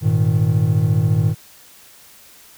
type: chord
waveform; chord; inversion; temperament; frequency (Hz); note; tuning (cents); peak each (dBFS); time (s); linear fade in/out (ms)
triangle; Ab suspended second; none; equal with one note detuned; 102.16 / 116.54 / 155.56; Ab2 / Bb2 / Eb3; -28 / 0 / 0; -16; 0.01-1.35; 50
effects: white hiss -46 dBFS RMS until 2.57 s